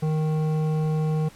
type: tone with hard clipping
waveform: sine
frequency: 155.56 Hz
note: D#3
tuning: in tune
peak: -23 dBFS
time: 0.02-1.29 s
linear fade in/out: 10 ms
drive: 11 dB
effects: pink hiss -50 dBFS RMS until 1.35 s + low-pass 12000 Hz 12 dB/octave